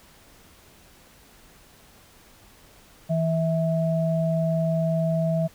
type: tone pair together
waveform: sine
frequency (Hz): 163 / 650.9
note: E3 / E5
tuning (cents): -19 / -22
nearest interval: 2 octaves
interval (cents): 2397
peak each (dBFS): -22 / -25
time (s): 3.09-5.48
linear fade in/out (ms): 20
effects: pink hiss -53 dBFS RMS until 5.54 s